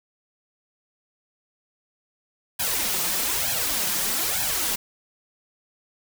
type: noise with flanger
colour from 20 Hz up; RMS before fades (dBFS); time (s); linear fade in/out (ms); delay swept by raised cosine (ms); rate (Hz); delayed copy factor
white; -25; 2.59-4.76; 10; 1.2 to 5.7; 1.1; +0.85
effects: none